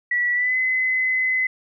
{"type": "tone with pitch glide", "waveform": "sine", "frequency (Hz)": [1946, 2032], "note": ["B6", "B6"], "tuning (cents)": [-26, 49], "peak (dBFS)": -18, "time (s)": [0.11, 1.47], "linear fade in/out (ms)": 5, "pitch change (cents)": 75, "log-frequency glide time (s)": [0.33, 0.56], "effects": []}